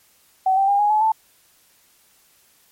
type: tone with pitch steps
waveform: sine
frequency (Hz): 758 / 781.1 / 804.9 / 829.5 / 854.8 / 880.8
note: F#5 / G5 / G5 / G#5 / G#5 / A5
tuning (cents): +42 / -6 / +46 / -2 / +50 / +2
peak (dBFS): -14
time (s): 0.46-1.12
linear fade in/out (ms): 5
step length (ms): 110
effects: white hiss -57 dBFS RMS until 2.71 s + MP3 64 kbps